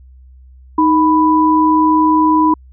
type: tone pair together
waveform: sine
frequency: 311.6 / 990 Hz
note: D#4 / B5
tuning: +3 / +4 cents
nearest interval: octave + minor sixth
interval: 2001 cents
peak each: -11 dBFS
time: 0.78-2.54 s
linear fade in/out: 5 ms
effects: added 64 Hz sine -38 dBFS peak until 2.72 s